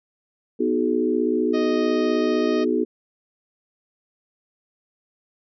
sine chord, G# minor seventh, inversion first, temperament equal with one note detuned, 246.9 / 311.1 / 370 / 425.7 Hz, B3 / D#4 / F#4 / G#4, 0 / 0 / 0 / +43 cents, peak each -24 dBFS, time 0.59-2.85 s, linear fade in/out 20 ms
harmonic tone, 622.3 Hz, D#5, in tune, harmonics 1 / 2 / 3 / 4 / 5 / 6 / 7 / 8 / 9, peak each -28 / -34 / -38 / -40 / -42 / -44 / -45 / -46 / -47 dBFS, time 1.53-2.65 s, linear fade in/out 20 ms
effects none

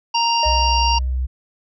harmonic tone, 932.3 Hz, A#5, in tune, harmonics 1 / 3 / 5 / 6, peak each -17 / -22 / -24 / -25 dBFS, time 0.14-0.99 s, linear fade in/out 10 ms
triangle tone with exponential decay, 614 Hz, D#5, 23 cents flat, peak -19 dBFS, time 0.43-1.17 s, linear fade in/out 2 ms, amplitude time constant 160 ms
sine tone, 63.8 Hz, C2, 43 cents flat, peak -18 dBFS, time 0.45-1.27 s, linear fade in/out 20 ms
effects none

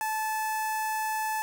sawtooth tone with notch filter, 870 Hz, A5, 20 cents flat, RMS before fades -30 dBFS, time 0.01-1.42 s, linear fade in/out 0 ms, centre 3800 Hz, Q 0.98, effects none

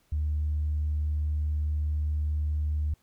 sine tone, 75.4 Hz, D2, 46 cents sharp, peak -24 dBFS, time 0.12-2.94 s, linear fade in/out 5 ms, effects tanh soft clip ceiling -21 dBFS + pink hiss -68 dBFS RMS until 3.02 s

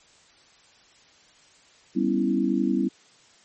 sine chord, C# half-diminished seventh, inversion second, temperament equal, 196 / 246.9 / 277.2 / 329.6 Hz, G3 / B3 / C#4 / E4, 0 / 0 / 0 / 0 cents, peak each -26 dBFS, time 1.95-2.89 s, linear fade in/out 20 ms, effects white hiss -56 dBFS RMS until 3.44 s + MP3 32 kbps

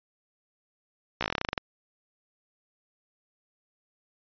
slowing click train, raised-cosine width 0.3 ms, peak -11 dBFS, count 14, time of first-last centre 1.21-1.578 s, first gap 15 ms, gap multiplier 1.1, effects resampled to 11025 Hz

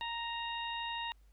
harmonic tone, 932.3 Hz, A#5, in tune, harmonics 1 / 2 / 3 / 4, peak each -39 / -44 / -42 / -44 dBFS, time 0.01-1.12 s, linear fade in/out 0 ms, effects added 50 Hz sine -59 dBFS peak until 1.32 s + pink hiss -75 dBFS RMS until 1.32 s

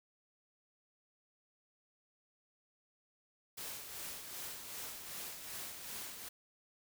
white noise with tremolo, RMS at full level -44 dBFS, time 3.57-6.29 s, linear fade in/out 10 ms, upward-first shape sine, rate 2.6 Hz, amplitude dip 45%, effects none

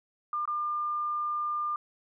sine tone with dropouts, 1200 Hz, D6, 37 cents sharp, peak -28 dBFS, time 0.33-1.76 s, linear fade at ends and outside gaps 2 ms, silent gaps 0.455-0.476 s, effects none

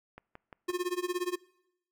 click train, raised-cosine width 0.5 ms, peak -31 dBFS, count 4, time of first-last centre 0.18-0.702 s, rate 5.75 Hz
square tone with tremolo, 358.3 Hz, F4, 44 cents sharp, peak -28 dBFS, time 0.68-1.36 s, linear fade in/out 10 ms, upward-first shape sine, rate 17 Hz, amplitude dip 90%
effects noise-tail reverb RT60 0.9 s tail -24 dB re dry

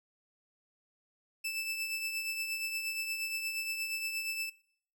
sawtooth tone with tremolo, 2637 Hz, E7, in tune, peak -29 dBFS, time 1.44-4.5 s, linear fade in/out 10 ms, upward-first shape triangle, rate 8.5 Hz, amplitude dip 55%, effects noise-tail reverb RT60 0.6 s tail -20 dB re dry

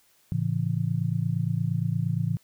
sine chord, A major, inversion none, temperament equal with one note detuned, 110 / 138.59 / 167.21 Hz, A2 / C#3 / E3, 0 / 0 / +25 cents, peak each -28 dBFS, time 0.32-2.37 s, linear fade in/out 0 ms, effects white hiss -63 dBFS RMS until 2.43 s

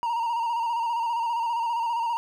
triangle tone with vibrato, 932.3 Hz, A#5, in tune, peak -22 dBFS, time 0.03-2.17 s, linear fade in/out 0 ms, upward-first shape square, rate 15 Hz, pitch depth 38 cents each way, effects none

